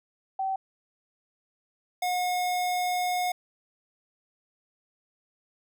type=tone pair in turn; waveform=sine / square; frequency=769 / 722.5 Hz; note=G5 / F#5; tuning=-33 / -41 cents; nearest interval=minor second; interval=108 cents; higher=first; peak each=-26 dBFS; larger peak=neither; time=0.39-0.56 / 2.02-3.32 s; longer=second; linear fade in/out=5 ms; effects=none